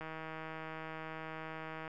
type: click train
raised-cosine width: 0.5 ms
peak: -29 dBFS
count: 298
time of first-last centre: 0.01-1.878 s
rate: 159 Hz
effects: none